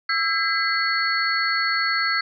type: tone cluster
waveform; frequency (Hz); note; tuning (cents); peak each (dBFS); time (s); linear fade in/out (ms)
sine; 1329 / 1616 / 2026 / 4395; E6 / G#6 / B6 / C#8; +14 / -48 / +44 / -16; -25; 0.09-2.21; 5
effects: none